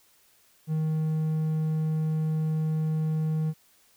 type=tone with hard clipping; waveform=triangle; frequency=156.9 Hz; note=D#3; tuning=15 cents sharp; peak=-25 dBFS; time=0.67-3.54 s; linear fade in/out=50 ms; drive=6 dB; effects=white hiss -62 dBFS RMS until 3.96 s